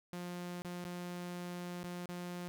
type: tone with dropouts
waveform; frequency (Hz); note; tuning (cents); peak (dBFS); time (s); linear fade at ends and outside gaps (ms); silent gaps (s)
sawtooth; 176.8; F3; +22; -37; 0.13-2.48; 0; 0.62-0.648 / 0.841-0.851 / 1.831-1.841 / 2.057-2.09
effects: none